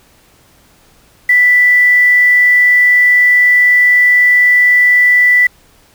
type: tone with quantisation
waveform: sine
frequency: 1976 Hz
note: B6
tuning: in tune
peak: -5 dBFS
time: 1.29-5.47 s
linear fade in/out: 5 ms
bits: 5
effects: pink hiss -48 dBFS RMS until 5.94 s